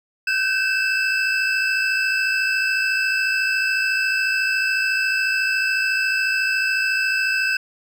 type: tone cluster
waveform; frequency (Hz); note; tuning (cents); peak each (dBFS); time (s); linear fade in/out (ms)
triangle; 1530 / 1584 / 2633 / 5020; G6 / G6 / E7 / D#8; -42 / +18 / -3 / +15; -20 / -27 / -20 / -28; 0.27-7.57; 5
effects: none